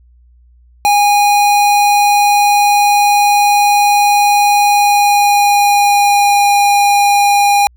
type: tone with pitch glide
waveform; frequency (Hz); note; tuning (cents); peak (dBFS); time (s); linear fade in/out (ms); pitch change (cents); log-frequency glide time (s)
square; 820 to 812; G#5 to G#5; -22 to -39; -8; 0.85-7.67; 0; -17; 4.7-6.47
effects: added 60 Hz sine -43 dBFS peak until 7.76 s